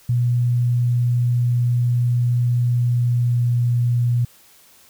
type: tone with pitch glide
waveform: sine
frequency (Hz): 121.4 to 120.63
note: B2 to B2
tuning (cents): -29 to -40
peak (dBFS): -15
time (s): 0.09-4.25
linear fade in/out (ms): 5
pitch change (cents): -11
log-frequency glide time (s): 2.76-3.52
effects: white hiss -51 dBFS RMS until 4.89 s